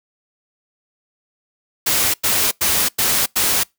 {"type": "noise bursts", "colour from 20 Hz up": "white", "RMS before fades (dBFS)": -17, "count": 5, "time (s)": [1.86, 3.636], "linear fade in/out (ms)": 10, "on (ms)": 280, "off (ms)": 94, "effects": ["noise-tail reverb RT60 0.2 s tail -26 dB re dry"]}